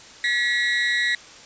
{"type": "tone with amplitude modulation", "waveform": "35% pulse", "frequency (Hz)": 1929, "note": "B6", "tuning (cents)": -41, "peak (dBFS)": -14, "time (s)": [0.24, 1.15], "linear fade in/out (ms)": 2, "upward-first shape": "sine", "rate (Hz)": 223, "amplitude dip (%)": 80, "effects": ["white hiss -44 dBFS RMS until 1.45 s", "resampled to 16000 Hz"]}